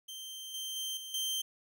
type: tone with level steps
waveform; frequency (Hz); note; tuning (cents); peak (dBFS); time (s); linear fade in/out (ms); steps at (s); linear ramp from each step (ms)
sawtooth; 3136; G7; 0; -39 / -34 / -32 / -39 / -29; 0.08-1.42; 10; 0.54 / 0.76 / 0.97 / 1.14; 2
effects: none